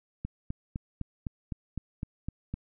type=click train; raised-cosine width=5 ms; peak=-21 dBFS; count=10; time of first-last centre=0.25-2.54 s; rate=3.93 Hz; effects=none